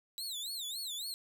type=tone with vibrato; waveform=sawtooth; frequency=3874 Hz; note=B7; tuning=34 cents flat; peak=-35 dBFS; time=0.18-1.14 s; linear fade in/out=0 ms; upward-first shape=sine; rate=3.6 Hz; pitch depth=220 cents each way; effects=none

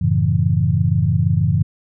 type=chord; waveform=sine; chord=F# minor seventh; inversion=none; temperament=equal; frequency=92.5 / 110 / 138.59 / 164.81 Hz; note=F#2 / A2 / C#3 / E3; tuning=0 / 0 / 0 / 0 cents; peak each=-19 dBFS; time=0.01-1.63 s; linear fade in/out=10 ms; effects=none

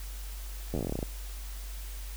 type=slowing click train; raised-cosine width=2 ms; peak=-19 dBFS; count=14; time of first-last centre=0.74-1.028 s; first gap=11 ms; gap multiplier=1.11; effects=added 48 Hz sine -37 dBFS peak until 2.16 s + white hiss -48 dBFS RMS until 2.16 s

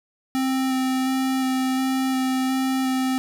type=tone with vibrato; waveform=square; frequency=261.6 Hz; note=C4; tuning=in tune; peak=-21 dBFS; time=0.35-3.18 s; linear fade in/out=0 ms; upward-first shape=square; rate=1.4 Hz; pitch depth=9 cents each way; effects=none

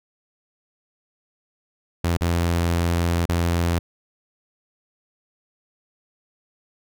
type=tone with dropouts; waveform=sawtooth; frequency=85.4 Hz; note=F2; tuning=38 cents flat; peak=-15 dBFS; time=2.04-3.79 s; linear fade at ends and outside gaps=5 ms; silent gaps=2.171-2.209 / 3.256-3.29 s; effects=none

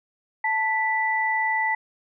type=tone pair together; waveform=sine; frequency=881 / 1975.5 Hz; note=A5 / B6; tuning=+2 / 0 cents; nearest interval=octave + major second; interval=1398 cents; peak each=-24 / -23 dBFS; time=0.44-1.75 s; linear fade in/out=5 ms; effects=none

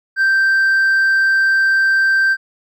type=tone with hard clipping; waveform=triangle; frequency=1566 Hz; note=G6; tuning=2 cents flat; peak=-10 dBFS; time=0.16-2.37 s; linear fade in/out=50 ms; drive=1 dB; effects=none

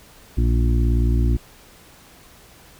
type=harmonic tone; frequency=58.27 Hz; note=A#1; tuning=in tune; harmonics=1 / 2 / 4 / 5 / 6; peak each=-16 / -22 / -28 / -30 / -32 dBFS; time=0.37-1.37 s; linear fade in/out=10 ms; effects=pink hiss -48 dBFS RMS until 2.79 s

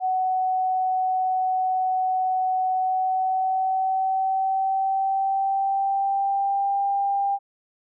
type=tone with pitch glide; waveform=sine; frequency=747 to 796 Hz; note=F#5 to G5; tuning=+16 to +26 cents; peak=-20 dBFS; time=0-7.39 s; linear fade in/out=50 ms; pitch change=+110 cents; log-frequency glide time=2.73-6.82 s; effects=none

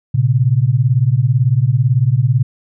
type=beating tone pair; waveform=sine; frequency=116.54 / 134.54 Hz; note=A#2 / C3; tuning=0 / +49 cents; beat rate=18 Hz; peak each=-13 dBFS; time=0.14-2.43 s; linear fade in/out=10 ms; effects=none

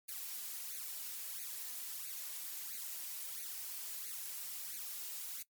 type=noise with flanger; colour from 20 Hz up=blue; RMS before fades=-44 dBFS; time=0.08-5.43 s; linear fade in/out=10 ms; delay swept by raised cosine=0.46 to 4.16 ms; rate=1.5 Hz; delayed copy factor=+0.85; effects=noise-tail reverb RT60 0.1 s tail -20 dB re dry + MP3 96 kbps

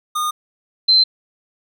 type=tone pair in turn; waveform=square / sine; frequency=1225 / 4095 Hz; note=D#6 / C8; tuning=-27 / -38 cents; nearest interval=octave + major sixth; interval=2089 cents; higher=second; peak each=-19 / -9 dBFS; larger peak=second; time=0.15-0.31 / 0.88-1.04 s; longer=neither; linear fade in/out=10 ms; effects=none

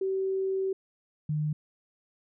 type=tone pair in turn; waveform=sine; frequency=383.2 / 151.65 Hz; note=G4 / D#3; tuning=-39 / -44 cents; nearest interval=octave + major third; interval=1605 cents; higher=first; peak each=-26 dBFS; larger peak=neither; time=0.01-0.73 / 1.29-1.53 s; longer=first; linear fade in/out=5 ms; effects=none

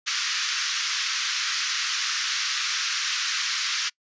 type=band-pass noise; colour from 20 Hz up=white; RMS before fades=-27 dBFS; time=0.06-3.9 s; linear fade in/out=20 ms; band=1200 to 6300 Hz; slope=48 dB/octave; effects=noise-tail reverb RT60 0.1 s tail -26 dB re dry + resampled to 16000 Hz

